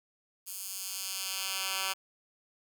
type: tone with high-pass filter sweep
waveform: 10% pulse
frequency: 191.2 Hz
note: G3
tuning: 43 cents flat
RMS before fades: -36 dBFS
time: 0.46-1.94 s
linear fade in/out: 20 ms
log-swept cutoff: 9300 to 1700 Hz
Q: 0.75
effects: none